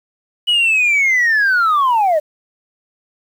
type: linear sweep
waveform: sine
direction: down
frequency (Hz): 2960 to 582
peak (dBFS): -9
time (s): 0.47-2.2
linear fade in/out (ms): 20
effects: tanh soft clip ceiling -9 dBFS + 7-bit